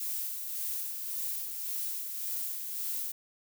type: noise with tremolo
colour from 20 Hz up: violet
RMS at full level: -34 dBFS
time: 0-3.12 s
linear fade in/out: 5 ms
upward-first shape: sine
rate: 1.8 Hz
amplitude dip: 40%
effects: none